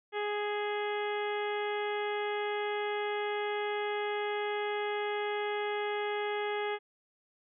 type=harmonic tone with a mistuned harmonic; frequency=415.3 Hz; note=G#4; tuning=in tune; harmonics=1 / 2 / 3 / 4 / 5 / 6 / 7 / 8; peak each=-33 / -37 / -43 / -42 / -41 / -48 / -49 / -47 dBFS; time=0.12-6.79 s; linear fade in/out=50 ms; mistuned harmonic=6; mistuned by=+24 cents; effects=none